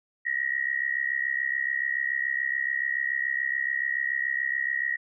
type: tone with amplitude modulation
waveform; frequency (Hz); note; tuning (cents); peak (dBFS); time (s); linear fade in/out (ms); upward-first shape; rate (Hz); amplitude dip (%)
sine; 1897; A#6; +30; -21; 0.25-4.97; 20; sine; 67; 90
effects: none